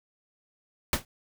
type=noise with exponential decay; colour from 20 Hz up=pink; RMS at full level=-20 dBFS; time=0.93-1.05 s; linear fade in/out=2 ms; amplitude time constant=24 ms; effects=none